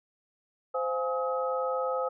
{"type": "tone cluster", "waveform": "sine", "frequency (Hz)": [519, 694, 833, 1272], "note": ["C5", "F5", "G#5", "D#6"], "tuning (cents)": [-14, -11, 5, 38], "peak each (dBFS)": [-29, -38, -36, -33], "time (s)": [0.74, 2.09], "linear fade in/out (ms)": 10, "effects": []}